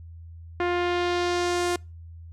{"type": "tone with low-pass filter sweep", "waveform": "sawtooth", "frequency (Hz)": 352.3, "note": "F4", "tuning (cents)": 15, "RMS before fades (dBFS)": -25, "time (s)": [0.6, 1.76], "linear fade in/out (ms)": 2, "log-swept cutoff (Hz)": [2100, 9600], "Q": 1.2, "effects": ["noise-tail reverb RT60 0.3 s tail -26 dB re dry", "added 83 Hz sine -40 dBFS peak until 2.32 s"]}